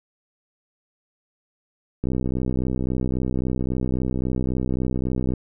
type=click train; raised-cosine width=3 ms; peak=-12 dBFS; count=211; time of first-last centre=2.04-5.337 s; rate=63.7 Hz; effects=none